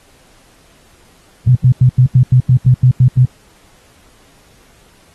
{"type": "tone bursts", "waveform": "sine", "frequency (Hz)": 126.6, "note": "B2", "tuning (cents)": 43, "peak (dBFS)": -4, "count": 11, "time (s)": [1.47, 3.253], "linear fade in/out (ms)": 5, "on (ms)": 83, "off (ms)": 87, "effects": ["pink hiss -49 dBFS RMS until 5.14 s", "AAC 32 kbps"]}